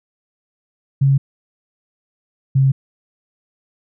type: tone pair in turn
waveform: sine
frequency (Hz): 137.2 / 134.61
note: C#3 / C3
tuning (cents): -17 / +50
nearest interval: unison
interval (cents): 33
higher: first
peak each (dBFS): -10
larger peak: neither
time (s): 1.01-1.18 / 2.55-2.72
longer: neither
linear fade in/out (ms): 10
effects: none